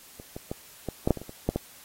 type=clicks; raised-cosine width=2 ms; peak=-28 / -23 / -18 / -17 / -9 / -6 / -22 / -26 / -27 / -10 / -13 dBFS; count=11; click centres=0.199 / 0.365 / 0.515 / 0.887 / 1.075 / 1.107 / 1.173 / 1.216 / 1.294 / 1.49 / 1.56 s; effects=white hiss -51 dBFS RMS until 1.84 s + AAC 48 kbps